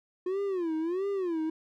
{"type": "tone with vibrato", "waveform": "triangle", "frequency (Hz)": 355.6, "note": "F4", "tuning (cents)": 31, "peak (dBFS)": -26, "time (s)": [0.26, 1.5], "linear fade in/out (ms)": 5, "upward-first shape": "sine", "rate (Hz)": 1.5, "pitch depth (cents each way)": 210, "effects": []}